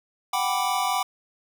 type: chord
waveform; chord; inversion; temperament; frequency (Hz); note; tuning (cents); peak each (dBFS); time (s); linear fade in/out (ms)
square; G major seventh; third; equal; 740 / 784 / 987.8 / 1174.7; F#5 / G5 / B5 / D6; 0 / 0 / 0 / 0; -29; 0.33-1.03; 5
effects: none